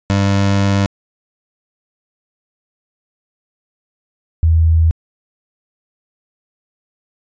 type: tone pair in turn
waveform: 25% pulse / sine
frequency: 99.1 / 81.31 Hz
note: G2 / E2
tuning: +19 / -23 cents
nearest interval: minor third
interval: 342 cents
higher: first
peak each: -8 dBFS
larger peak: neither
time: 0.1-0.86 / 4.43-4.91 s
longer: first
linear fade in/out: 0 ms
effects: resampled to 16000 Hz